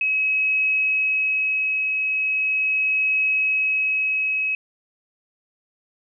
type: tone with tremolo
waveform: sine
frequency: 2558 Hz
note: D#7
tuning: 47 cents sharp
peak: -17 dBFS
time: 0.01-4.55 s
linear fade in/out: 2 ms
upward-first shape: triangle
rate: 0.39 Hz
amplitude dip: 30%
effects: none